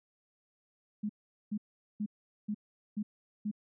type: tone bursts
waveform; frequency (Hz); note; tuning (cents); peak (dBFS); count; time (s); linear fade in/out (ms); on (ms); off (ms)
sine; 209.7; G#3; +17; -31; 6; 1.03-3.514; 10; 64; 420
effects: none